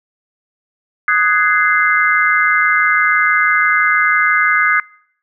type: chord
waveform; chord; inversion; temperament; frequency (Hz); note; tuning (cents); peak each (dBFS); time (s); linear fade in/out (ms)
sine; Ab dominant seventh; second; just; 1245.9 / 1495.1 / 1661.2 / 2077; Eb6 / Gb6 / Ab6 / C7; +2 / +18 / 0 / -13; -16; 1.08-4.8; 2
effects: noise-tail reverb RT60 0.7 s tail -26 dB re dry